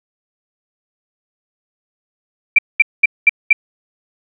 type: tone bursts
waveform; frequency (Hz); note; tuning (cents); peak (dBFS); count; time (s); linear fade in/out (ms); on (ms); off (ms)
sine; 2349; D7; 0; -4; 5; 2.56-3.53; 5; 26; 210
effects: none